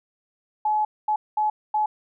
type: tone bursts at uneven times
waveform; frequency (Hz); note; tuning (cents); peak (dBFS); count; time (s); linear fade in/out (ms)
sine; 852; G#5; +44; -19; 4; 0.65-0.85 / 1.08-1.16 / 1.37-1.5 / 1.74-1.86; 5
effects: none